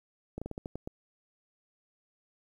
slowing click train, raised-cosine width 2 ms, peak -24 dBFS, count 8, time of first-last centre 0.38-0.875 s, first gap 36 ms, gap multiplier 1.22, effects 10-bit

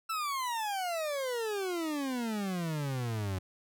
40% pulse exponential sweep, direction down, 1345 to 91.1 Hz, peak -31 dBFS, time 0.09-3.39 s, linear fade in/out 10 ms, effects none

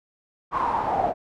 brown noise with band-pass filter sweep, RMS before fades -24 dBFS, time 0.51-1.14 s, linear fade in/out 50 ms, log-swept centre 1100 to 680 Hz, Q 7.9, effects none

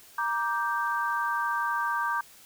sine chord, G minor, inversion first, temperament just, 940.8 / 1176 / 1568 Hz, Bb5 / D6 / G6, +16 / +2 / 0 cents, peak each -30 dBFS, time 0.18-2.21 s, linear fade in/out 5 ms, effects white hiss -53 dBFS RMS until 2.45 s

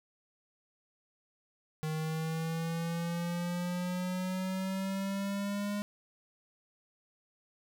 square exponential sweep, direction up, 155.56 to 206 Hz, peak -33 dBFS, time 1.83-5.82 s, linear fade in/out 0 ms, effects none

